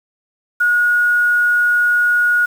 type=tone with quantisation; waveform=sine; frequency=1447 Hz; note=F#6; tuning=39 cents flat; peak=-11 dBFS; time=0.6-2.46 s; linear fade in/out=10 ms; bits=6; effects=none